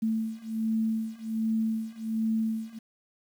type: beating tone pair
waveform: sine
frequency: 221.2 / 222.5 Hz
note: A3 / A3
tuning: +9 / +20 cents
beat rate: 1.3 Hz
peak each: -30 / -29 dBFS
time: 0.02-2.79 s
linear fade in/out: 10 ms
effects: 9-bit